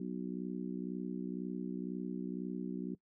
harmonic tone, 62 Hz, B1, 7 cents sharp, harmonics 3 / 4 / 5 / 6, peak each -40 / -42 / -44 / -46 dBFS, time 0-2.95 s, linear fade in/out 5 ms, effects noise-tail reverb RT60 0.1 s tail -21 dB re dry

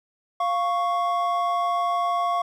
triangle tone pair together, 698.4 / 1108.7 Hz, F5 / C#6, 0 / 0 cents, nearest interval minor sixth, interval 800 cents, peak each -22 dBFS, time 0.4-2.42 s, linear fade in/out 5 ms, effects none

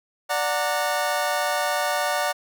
25% pulse chord, D augmented, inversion none, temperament just, 587.3 / 734.2 / 917.7 Hz, D5 / F#5 / A#5, 0 / -14 / -27 cents, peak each -22 / -22 / -25 dBFS, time 0.29-2.33 s, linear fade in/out 20 ms, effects none

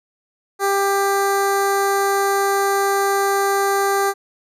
15% pulse tone with notch filter, 395.8 Hz, G4, 17 cents sharp, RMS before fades -18 dBFS, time 0.59-4.14 s, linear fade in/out 50 ms, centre 3200 Hz, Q 1.1, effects resampled to 32000 Hz

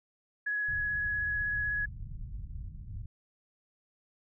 sine tone with vibrato, 1680 Hz, G#6, 19 cents sharp, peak -29 dBFS, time 0.46-1.86 s, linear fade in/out 10 ms, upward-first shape sine, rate 16 Hz, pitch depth 9 cents each way
pink low-pass noise, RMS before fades -41 dBFS, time 0.68-3.06 s, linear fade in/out 5 ms, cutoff 130 Hz, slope 24 dB/octave
effects none

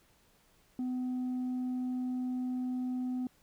sine tone, 252.4 Hz, B3, 38 cents sharp, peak -29 dBFS, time 0.79-3.27 s, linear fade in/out 2 ms, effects tanh soft clip ceiling -31 dBFS + pink hiss -67 dBFS RMS until 3.42 s

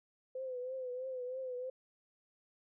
sine tone with vibrato, 510 Hz, C5, 44 cents flat, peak -38 dBFS, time 0.35-1.7 s, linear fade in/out 5 ms, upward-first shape triangle, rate 3.1 Hz, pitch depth 67 cents each way, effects none

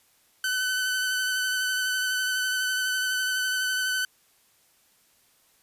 sawtooth tone with vibrato, 1512 Hz, F#6, 37 cents sharp, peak -21 dBFS, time 0.44-4.05 s, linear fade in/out 2 ms, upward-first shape sine, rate 12 Hz, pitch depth 20 cents each way, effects white hiss -63 dBFS RMS until 5.62 s + resampled to 32000 Hz

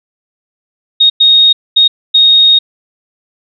sine tone bursts at uneven times, 3729 Hz, A#7, in tune, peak -3 dBFS, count 4, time 1-1.1 / 1.2-1.53 / 1.76-1.88 / 2.14-2.59 s, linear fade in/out 10 ms, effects none

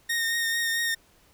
sawtooth tone with vibrato, 1846 Hz, A#6, 17 cents flat, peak -21 dBFS, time 0.09-0.95 s, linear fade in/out 10 ms, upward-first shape triangle, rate 4.5 Hz, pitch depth 23 cents each way, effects pink hiss -60 dBFS RMS until 1.33 s

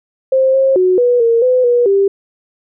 sine tone with pitch steps, 527 / 535 / 368 / 488.4 / 462.1 / 506 / 483.3 / 394.8 Hz, C5 / C5 / F#4 / B4 / A#4 / B4 / B4 / G4, +12 / +38 / -9 / -19 / -15 / +42 / -38 / +12 cents, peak -8 dBFS, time 0.32-2.08 s, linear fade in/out 5 ms, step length 220 ms, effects none

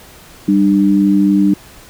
sine tone pair together, 196 / 299.6 Hz, G3 / D4, 0 / +35 cents, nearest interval perfect fifth, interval 735 cents, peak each -11 dBFS, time 0.48-1.54 s, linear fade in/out 5 ms, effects pink hiss -40 dBFS RMS until 1.89 s

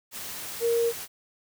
sine tone in noise, 466.2 Hz, A#4, in tune, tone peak -21 dBFS, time 0.6-0.93 s, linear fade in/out 50 ms, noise white, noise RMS -37 dBFS, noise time 0.11-1.08 s, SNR +13 dB, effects none

